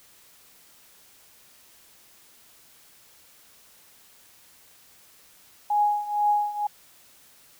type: tone with tremolo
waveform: sine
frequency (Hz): 830.6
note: G#5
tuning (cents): 0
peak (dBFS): -17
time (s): 5.7-6.67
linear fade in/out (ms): 5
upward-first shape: triangle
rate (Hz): 2.1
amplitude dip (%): 85
effects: white hiss -55 dBFS RMS until 7.59 s